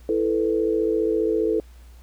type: chord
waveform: sine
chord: E suspended fourth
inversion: none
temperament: just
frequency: 329.6 / 439.5 / 494.4 Hz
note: E4 / A4 / B4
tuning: 0 / -2 / +2 cents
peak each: -24 / -21 / -27 dBFS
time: 0.09-1.6 s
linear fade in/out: 2 ms
effects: added 60 Hz sine -43 dBFS peak until 2.02 s + pink hiss -57 dBFS RMS until 2.02 s